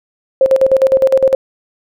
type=tone with tremolo; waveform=sine; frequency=531 Hz; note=C5; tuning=25 cents sharp; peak=-5 dBFS; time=0.41-1.35 s; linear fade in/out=2 ms; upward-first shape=square; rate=9.8 Hz; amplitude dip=75%; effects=none